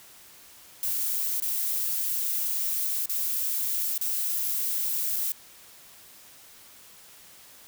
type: noise with dropouts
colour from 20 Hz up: violet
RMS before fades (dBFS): -28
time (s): 0.83-5.32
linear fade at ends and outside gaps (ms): 1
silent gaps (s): 1.401-1.422 / 3.058-3.095 / 3.978-4.012 / 5.161-5.164
effects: white hiss -51 dBFS RMS until 7.67 s